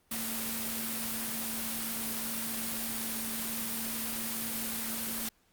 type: tone in noise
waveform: sine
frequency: 226.4 Hz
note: A3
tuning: 50 cents sharp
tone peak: -40 dBFS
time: 0.11-5.29 s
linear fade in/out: 5 ms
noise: white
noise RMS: -35 dBFS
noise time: 0.11-5.29 s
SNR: -8 dB
effects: pink hiss -69 dBFS RMS until 5.52 s + Opus 32 kbps